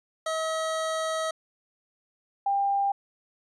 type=tone pair in turn; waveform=25% pulse / sine; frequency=640 / 796.7 Hz; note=D#5 / G5; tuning=+49 / +28 cents; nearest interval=major third; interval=379 cents; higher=second; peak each=-23 / -22 dBFS; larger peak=second; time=0.26-1.31 / 2.46-2.92 s; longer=first; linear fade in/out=5 ms; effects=resampled to 24000 Hz